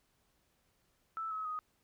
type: tone with pitch steps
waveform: sine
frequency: 1318.5 / 1283.2 / 1248.8 Hz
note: E6 / E6 / D#6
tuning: 0 / -47 / +6 cents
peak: -36 dBFS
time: 1.17-1.59 s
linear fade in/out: 0 ms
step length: 140 ms
effects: pink hiss -75 dBFS RMS until 1.83 s